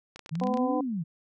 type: clicks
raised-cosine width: 0.2 ms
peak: -25 dBFS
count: 10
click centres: 0.16 / 0.193 / 0.261 / 0.293 / 0.354 / 0.4 / 0.437 / 0.471 / 0.54 / 0.573 s
type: linear two-way sweep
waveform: sine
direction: up then down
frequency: 150 to 302.2 to 150 Hz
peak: -28 dBFS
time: 0.31-1.04 s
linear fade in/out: 20 ms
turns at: 0.78 s
type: harmonic tone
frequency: 252.5 Hz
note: B3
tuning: 39 cents sharp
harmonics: 1 / 2 / 3 / 4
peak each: -31 / -30 / -32 / -35 dBFS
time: 0.41-0.81 s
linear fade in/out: 5 ms
effects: none